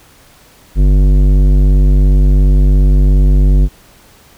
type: tone with tanh clipping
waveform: triangle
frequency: 48.6 Hz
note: G1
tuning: 14 cents flat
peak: -7 dBFS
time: 0.75-3.69 s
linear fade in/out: 50 ms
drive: 18 dB
effects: pink hiss -44 dBFS RMS until 4.37 s